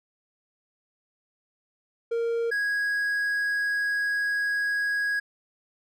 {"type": "tone pair in turn", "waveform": "triangle", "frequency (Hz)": [464.3, 1654.6], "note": ["A#4", "G#6"], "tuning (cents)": [-7, -7], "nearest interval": "octave + minor seventh", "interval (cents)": 2200, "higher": "second", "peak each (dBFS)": -22, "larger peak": "neither", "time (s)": [[2.11, 2.51], [2.51, 5.2]], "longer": "second", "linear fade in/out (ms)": 10, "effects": []}